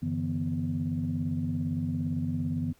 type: tone cluster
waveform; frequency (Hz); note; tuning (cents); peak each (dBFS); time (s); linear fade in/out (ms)
sine; 94.5 / 144.8 / 162.4 / 245.9; F#2 / D3 / E3 / B3; +37 / -24 / -26 / -7; -34 / -34 / -32 / -31; 0.02-2.73; 10
effects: tanh soft clip ceiling -19 dBFS + pink hiss -64 dBFS RMS until 2.79 s